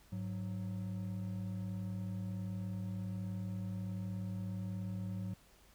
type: tone pair together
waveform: triangle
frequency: 103.66 / 185 Hz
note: G#2 / F#3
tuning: -3 / 0 cents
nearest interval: minor seventh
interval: 1003 cents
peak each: -38 / -39 dBFS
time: 0.12-5.34 s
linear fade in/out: 5 ms
effects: added 50 Hz sine -66 dBFS peak until 5.74 s + pink hiss -65 dBFS RMS until 5.74 s